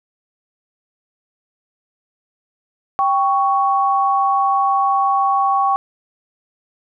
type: tone pair together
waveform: sine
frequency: 787 / 1113 Hz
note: G5 / C#6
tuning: +7 / +7 cents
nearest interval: tritone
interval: 600 cents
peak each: -16 dBFS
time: 2.99-5.76 s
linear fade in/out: 0 ms
effects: none